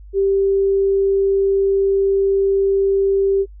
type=tone; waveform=sine; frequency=392 Hz; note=G4; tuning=in tune; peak=-13 dBFS; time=0.13-3.46 s; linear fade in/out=50 ms; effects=noise-tail reverb RT60 0.1 s tail -25 dB re dry + added 50 Hz sine -36 dBFS peak until 3.6 s